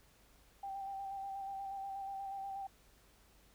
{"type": "tone with vibrato", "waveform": "sine", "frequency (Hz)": 784, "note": "G5", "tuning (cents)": 0, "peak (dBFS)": -40, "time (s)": [0.63, 2.67], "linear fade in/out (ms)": 5, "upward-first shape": "square", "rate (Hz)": 8.3, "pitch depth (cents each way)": 18, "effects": ["added 50 Hz sine -68 dBFS peak until 3.54 s", "pink hiss -67 dBFS RMS until 3.54 s"]}